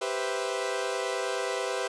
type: chord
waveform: sawtooth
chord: C major seventh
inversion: second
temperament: equal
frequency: 392 / 493.9 / 523.3 / 659.3 Hz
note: G4 / B4 / C5 / E5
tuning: 0 / 0 / 0 / 0 cents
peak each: -30 / -29 / -31 / -32 dBFS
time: 0.01-1.88 s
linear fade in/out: 10 ms
effects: resampled to 22050 Hz + 10-bit